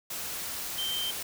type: tone in noise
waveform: sine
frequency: 3129 Hz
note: G7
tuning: 4 cents flat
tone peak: -30 dBFS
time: 0.78-1.11 s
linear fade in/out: 5 ms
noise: white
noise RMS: -36 dBFS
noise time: 0.1-1.23 s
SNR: +3 dB
effects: none